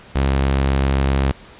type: tone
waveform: sawtooth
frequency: 67.7 Hz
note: C#2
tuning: 40 cents flat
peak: -11 dBFS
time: 0.15-1.32 s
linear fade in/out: 10 ms
effects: pink hiss -43 dBFS RMS until 1.59 s + resampled to 8000 Hz